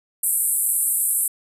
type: band-pass noise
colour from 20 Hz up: white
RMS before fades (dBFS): -21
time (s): 0.23-1.28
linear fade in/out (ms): 5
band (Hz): 8100 to 13000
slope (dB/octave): 96
effects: resampled to 32000 Hz

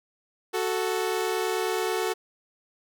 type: tone pair together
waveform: sawtooth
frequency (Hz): 370.8 / 440.1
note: F#4 / A4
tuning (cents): +4 / 0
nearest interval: minor third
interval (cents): 296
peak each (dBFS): -24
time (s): 0.53-2.14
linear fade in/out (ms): 20
effects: none

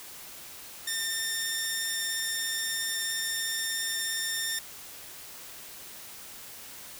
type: tone with vibrato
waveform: 10% pulse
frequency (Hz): 1809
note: A6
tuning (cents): +48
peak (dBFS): -20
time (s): 0.87-4.59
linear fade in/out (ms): 5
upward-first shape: sine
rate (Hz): 17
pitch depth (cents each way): 10
effects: white hiss -45 dBFS RMS until 6.99 s

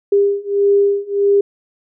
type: beating tone pair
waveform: sine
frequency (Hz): 401.1 / 402.7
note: G4 / G4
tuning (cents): +40 / +47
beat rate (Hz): 1.6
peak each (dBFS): -15 / -14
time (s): 0.12-1.41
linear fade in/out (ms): 5
effects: none

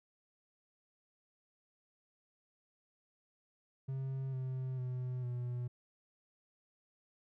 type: tone with pitch steps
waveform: triangle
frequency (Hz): 133.6 / 129.87 / 126.25 / 122.72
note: C3 / C3 / B2 / B2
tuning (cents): +36 / -13 / +39 / -11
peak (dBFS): -34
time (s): 3.88-5.68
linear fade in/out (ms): 10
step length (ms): 450
effects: none

